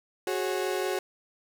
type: chord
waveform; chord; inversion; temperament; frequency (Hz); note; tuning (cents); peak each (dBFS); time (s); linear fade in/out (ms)
35% pulse; F# suspended second; none; equal with one note detuned; 370 / 415.3 / 547; F#4 / G#4 / C#5; 0 / 0 / -23; -28 / -31 / -33; 0.27-0.99; 2
effects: 10-bit